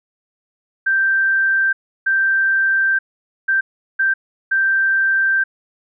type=tone bursts at uneven times; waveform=sine; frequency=1568 Hz; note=G6; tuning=in tune; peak=-13 dBFS; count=5; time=0.86-1.73 / 2.06-2.99 / 3.48-3.61 / 3.99-4.14 / 4.51-5.44 s; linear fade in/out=10 ms; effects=none